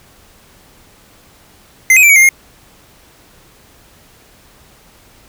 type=tone with pitch steps; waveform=square; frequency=2074 / 2521 / 2342 / 2251 / 2109 / 2138 Hz; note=C7 / D#7 / D7 / C#7 / C7 / C7; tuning=-16 / +22 / -5 / +26 / +13 / +37 cents; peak=-5 dBFS; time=1.9-2.29 s; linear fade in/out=2 ms; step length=65 ms; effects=pink hiss -46 dBFS RMS until 5.28 s